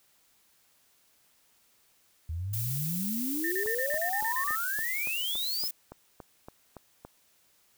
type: exponential sweep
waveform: sine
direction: up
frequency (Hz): 77.1 to 5280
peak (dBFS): -31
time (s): 2.29-5.68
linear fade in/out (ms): 5
type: noise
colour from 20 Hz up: violet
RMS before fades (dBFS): -35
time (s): 2.53-5.71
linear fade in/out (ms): 5
type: tone bursts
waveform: sine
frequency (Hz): 1809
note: A6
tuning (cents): +48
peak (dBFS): -30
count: 10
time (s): 3.44-4.553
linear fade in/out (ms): 2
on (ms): 78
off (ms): 37
type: click train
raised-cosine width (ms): 1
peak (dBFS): -29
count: 13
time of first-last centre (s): 3.66-7.05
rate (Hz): 3.54
effects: white hiss -66 dBFS RMS until 7.77 s